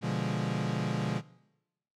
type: chord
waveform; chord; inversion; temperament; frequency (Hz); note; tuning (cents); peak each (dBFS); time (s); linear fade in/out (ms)
40% pulse; B diminished seventh; none; equal; 123.47 / 146.83 / 174.61 / 207.7; B2 / D3 / F3 / Ab3; 0 / 0 / 0 / 0; -34; 0.01-1.22; 50
effects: noise-tail reverb RT60 0.9 s tail -20 dB re dry + low-pass 6000 Hz 12 dB/octave